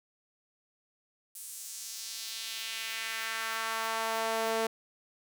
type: tone with high-pass filter sweep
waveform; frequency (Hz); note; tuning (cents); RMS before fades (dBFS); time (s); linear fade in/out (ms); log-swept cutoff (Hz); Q
sawtooth; 224.2; A3; +33; -35; 1.35-4.67; 5; 9700 to 480; 1.5
effects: none